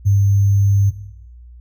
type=tone with sample-and-hold; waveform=sine; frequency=99.7 Hz; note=G2; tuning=30 cents sharp; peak=-10 dBFS; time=0.05-0.91 s; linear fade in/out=20 ms; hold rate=6300 Hz; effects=noise-tail reverb RT60 0.9 s tail -18 dB re dry + added 60 Hz sine -37 dBFS peak until 1.6 s

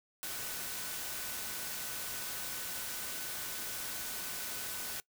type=tone in noise; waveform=sine; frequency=1494 Hz; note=F#6; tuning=16 cents sharp; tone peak=-51 dBFS; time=0.23-5 s; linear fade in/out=0 ms; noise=white; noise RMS=-40 dBFS; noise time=0.23-5 s; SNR=-14 dB; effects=noise-tail reverb RT60 0.1 s tail -21 dB re dry

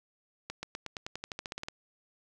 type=accelerating click train; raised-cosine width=0.2 ms; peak=-20 dBFS; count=15; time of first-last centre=0.5-1.685 s; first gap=130 ms; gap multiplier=0.93; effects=none

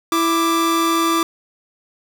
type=tone pair together; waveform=45% pulse; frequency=330.9 / 1177.7 Hz; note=E4 / D6; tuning=+7 / +4 cents; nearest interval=octave + minor seventh; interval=2197 cents; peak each=-18 dBFS; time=0.12-1.23 s; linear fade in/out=2 ms; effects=none

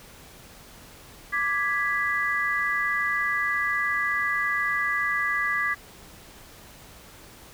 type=chord; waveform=sine; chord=G# diminished; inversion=second; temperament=equal; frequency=1174.7 / 1661.2 / 1975.5 Hz; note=D6 / G#6 / B6; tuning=0 / 0 / 0 cents; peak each=-29 / -27 / -26 dBFS; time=1.32-5.75 s; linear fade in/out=20 ms; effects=pink hiss -48 dBFS RMS until 7.53 s

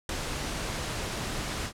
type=noise with ADSR envelope; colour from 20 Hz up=pink; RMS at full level=-27 dBFS; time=0.09-1.73 s; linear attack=4 ms; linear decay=4 ms; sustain=-6 dB; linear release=75 ms; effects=low-pass 9000 Hz 12 dB/octave

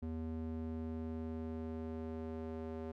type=tone with band-pass filter sweep; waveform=square; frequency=80.1 Hz; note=E2; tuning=49 cents flat; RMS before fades=-42 dBFS; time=0.02-2.92 s; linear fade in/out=10 ms; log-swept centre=210 to 400 Hz; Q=1.2; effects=none

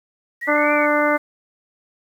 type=linear two-way sweep; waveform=sine; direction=up then down; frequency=1864.7 to 2373 to 2182 Hz; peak=-24 dBFS; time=0.41-0.87 s; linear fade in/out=20 ms; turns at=0.73 s
type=harmonic tone; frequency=296.2 Hz; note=D4; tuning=15 cents sharp; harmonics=1 / 2 / 3 / 4 / 5 / 6 / 7; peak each=-22 / -19 / -25 / -23 / -23 / -30 / -24 dBFS; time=0.47-1.18 s; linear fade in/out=20 ms
effects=8-bit

